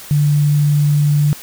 sine tone with quantisation, 146.83 Hz, D3, in tune, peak -10 dBFS, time 0.11-1.33 s, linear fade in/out 0 ms, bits 6, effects white hiss -35 dBFS RMS until 1.42 s

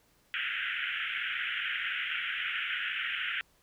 pink band-pass noise, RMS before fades -34 dBFS, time 0.34-3.41 s, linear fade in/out 0 ms, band 1400 to 3200 Hz, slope 96 dB/octave, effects pink hiss -67 dBFS RMS until 3.62 s

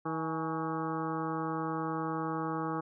harmonic tone with a mistuned harmonic, 160 Hz, D#3, 49 cents sharp, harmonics 1 / 2 / 3 / 4 / 5 / 6 / 7 / 8 / 9 / 10, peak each -39 / -36 / -40 / -49 / -39 / -50 / -39 / -42 / -49 / -53 dBFS, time 0.05-2.81 s, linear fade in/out 10 ms, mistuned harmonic 5, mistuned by +63 cents, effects none

